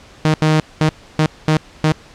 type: tone bursts at uneven times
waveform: sawtooth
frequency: 155.56 Hz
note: D#3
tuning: in tune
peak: -7 dBFS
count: 6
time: 0.25-0.34 / 0.42-0.6 / 0.81-0.89 / 1.19-1.26 / 1.48-1.57 / 1.84-1.92 s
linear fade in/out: 0 ms
effects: pink hiss -43 dBFS RMS until 2.14 s + low-pass 6000 Hz 12 dB/octave